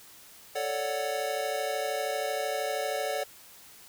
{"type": "chord", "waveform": "square", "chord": "D major seventh", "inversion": "second", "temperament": "equal", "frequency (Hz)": [440, 554.4, 587.3, 740], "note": ["A4", "C#5", "D5", "F#5"], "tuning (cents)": [0, 0, 0, 0], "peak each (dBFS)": [-37, -35, -35, -35], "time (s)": [0.55, 3.24], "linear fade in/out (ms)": 10, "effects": ["white hiss -52 dBFS RMS until 3.88 s"]}